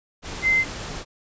sine tone in noise, 2073 Hz, C7, 17 cents flat, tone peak -16 dBFS, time 0.42-0.65 s, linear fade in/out 50 ms, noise pink, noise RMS -33 dBFS, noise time 0.22-1.05 s, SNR +14 dB, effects resampled to 16000 Hz

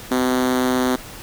5% pulse tone with high-pass filter, 127.4 Hz, C3, 46 cents flat, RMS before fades -19 dBFS, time 0.11-0.96 s, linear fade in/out 5 ms, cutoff 280 Hz, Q 6.7, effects pink hiss -37 dBFS RMS until 1.22 s

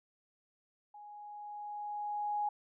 sine tone with level ramp, 831 Hz, G#5, 1 cent sharp, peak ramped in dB -49 to -30 dBFS, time 0.94-2.49 s, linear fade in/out 5 ms, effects none

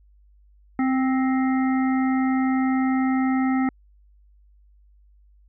harmonic tone with a mistuned harmonic, 261.6 Hz, C4, in tune, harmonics 1 / 3 / 5 / 7 / 8, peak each -19 / -29 / -33 / -36 / -37 dBFS, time 0.79-3.69 s, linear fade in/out 2 ms, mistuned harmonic 7, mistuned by +39 cents, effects added 50 Hz sine -52 dBFS peak until 5.48 s

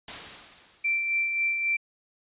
white noise with exponential decay, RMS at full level -34 dBFS, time 0.08-1.37 s, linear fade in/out 1 ms, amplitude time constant 280 ms
sine tone with tremolo, 2347 Hz, D7, 2 cents flat, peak -22 dBFS, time 0.84-1.77 s, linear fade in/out 10 ms, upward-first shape sine, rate 3.7 Hz, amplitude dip 40%
effects resampled to 8000 Hz

